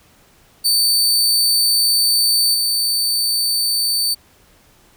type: tone with level steps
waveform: sawtooth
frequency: 4559 Hz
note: C#8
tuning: 48 cents sharp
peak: -10 / -13 dBFS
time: 0.64-4.15 s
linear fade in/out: 20 ms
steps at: 2.54 s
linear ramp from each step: 5 ms
effects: pink hiss -52 dBFS RMS until 4.96 s